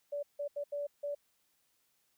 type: tone bursts at uneven times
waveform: sine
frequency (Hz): 577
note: D5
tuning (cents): -31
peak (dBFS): -34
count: 5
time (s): 0.12-0.23 / 0.39-0.48 / 0.56-0.64 / 0.72-0.87 / 1.03-1.15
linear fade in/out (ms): 10
effects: white hiss -75 dBFS RMS until 2.17 s